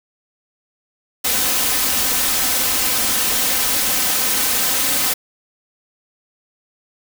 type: noise with comb filter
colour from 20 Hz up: white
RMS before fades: -18 dBFS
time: 1.24-5.14 s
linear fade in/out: 10 ms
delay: 3.9 ms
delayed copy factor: +0.55
effects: none